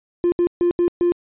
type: tone bursts at uneven times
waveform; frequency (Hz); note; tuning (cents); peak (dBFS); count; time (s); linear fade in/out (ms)
triangle; 349.2; F4; 0; -11; 5; 0.24-0.32 / 0.39-0.47 / 0.61-0.71 / 0.79-0.88 / 1.01-1.12; 0
effects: tanh soft clip ceiling -10 dBFS + resampled to 8000 Hz